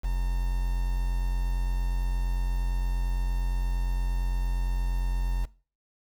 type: tone with quantisation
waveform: triangle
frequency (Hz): 44.34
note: F1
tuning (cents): +27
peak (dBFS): -22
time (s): 0.03-5.46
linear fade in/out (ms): 20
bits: 7
effects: noise-tail reverb RT60 0.4 s tail -21 dB re dry